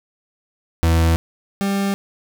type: tone pair in turn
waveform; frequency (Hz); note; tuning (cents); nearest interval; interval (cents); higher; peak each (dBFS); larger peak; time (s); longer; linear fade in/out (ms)
40% pulse; 82.41 / 197.77; E2 / G3; 0 / +16; octave + minor third; 1516; second; -12 / -17; first; 0.83-1.16 / 1.61-1.94; neither; 0
effects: none